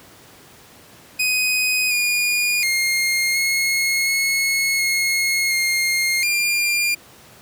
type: tone with pitch steps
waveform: sawtooth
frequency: 2504 / 2437 / 2130 / 2165 / 2180 / 2161 / 2128 / 2399 Hz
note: D#7 / D#7 / C7 / C#7 / C#7 / C#7 / C7 / D7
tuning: +10 / -37 / +30 / -41 / -29 / -45 / +29 / +36 cents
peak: -14 dBFS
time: 1.19-6.95 s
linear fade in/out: 10 ms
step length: 720 ms
effects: pink hiss -46 dBFS RMS until 7.41 s + high-pass 100 Hz 12 dB/octave